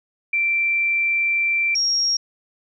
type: tone pair in turn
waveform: sine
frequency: 2349 / 5587 Hz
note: D7 / F8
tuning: 0 / 0 cents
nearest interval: octave + minor third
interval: 1500 cents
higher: second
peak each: -17 dBFS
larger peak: neither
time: 0.33-1.75 / 1.75-2.17 s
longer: first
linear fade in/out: 5 ms
effects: none